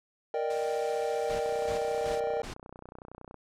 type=chord; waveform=triangle; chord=Eb major seventh; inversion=second; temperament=equal; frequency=466.2 / 587.3 / 622.3 / 784 Hz; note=Bb4 / D5 / Eb5 / G5; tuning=0 / 0 / 0 / 0 cents; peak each=-29 / -33 / -34 / -33 dBFS; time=0.34-2.42 s; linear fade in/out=2 ms
type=noise; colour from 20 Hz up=white; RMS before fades=-45 dBFS; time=0.5-2.2 s; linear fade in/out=2 ms
type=noise bursts; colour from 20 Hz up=pink; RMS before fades=-40 dBFS; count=4; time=1.29-2.54 s; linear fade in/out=10 ms; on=110 ms; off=270 ms
type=click train; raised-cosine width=1 ms; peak=-31 dBFS; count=59; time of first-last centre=1.46-3.343 s; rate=30.8 Hz
effects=low-pass 7000 Hz 12 dB/octave